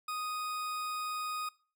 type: tone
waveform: 40% pulse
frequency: 1244.5 Hz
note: D#6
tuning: in tune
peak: -34 dBFS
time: 0.08-1.49 s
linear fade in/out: 5 ms
effects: noise-tail reverb RT60 0.4 s tail -23 dB re dry